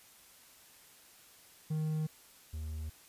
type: tone pair in turn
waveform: triangle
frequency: 155.56 / 77.63 Hz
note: D#3 / D#2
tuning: 0 / -3 cents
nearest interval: octave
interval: 1203 cents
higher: first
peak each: -29 / -35 dBFS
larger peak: first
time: 1.7-2.07 / 2.53-2.9 s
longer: neither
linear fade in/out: 10 ms
effects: white hiss -59 dBFS RMS until 3.08 s + resampled to 32000 Hz